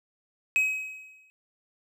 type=tone with exponential decay; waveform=triangle; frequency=2543 Hz; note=D#7; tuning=37 cents sharp; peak=-17 dBFS; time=0.56-1.3 s; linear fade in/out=0 ms; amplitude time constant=160 ms; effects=none